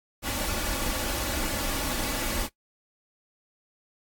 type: noise with comb filter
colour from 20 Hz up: pink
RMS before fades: -29 dBFS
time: 0.22-2.49 s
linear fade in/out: 50 ms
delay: 3.5 ms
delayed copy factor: +0.7
effects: noise-tail reverb RT60 0.1 s tail -18 dB re dry + AAC 64 kbps